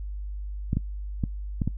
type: clicks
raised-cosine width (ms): 5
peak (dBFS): -12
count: 5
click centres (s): 0.731 / 0.77 / 1.238 / 1.618 / 1.676
effects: noise-tail reverb RT60 0.1 s tail -23 dB re dry + added 50 Hz sine -31 dBFS peak until 1.77 s